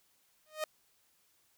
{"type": "tone with exponential growth", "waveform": "sawtooth", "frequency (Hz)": 619, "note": "D#5", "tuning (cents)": -9, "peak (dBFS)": -26, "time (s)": [0.46, 0.64], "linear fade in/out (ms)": 2, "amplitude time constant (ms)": 37, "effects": ["white hiss -71 dBFS RMS until 1.57 s"]}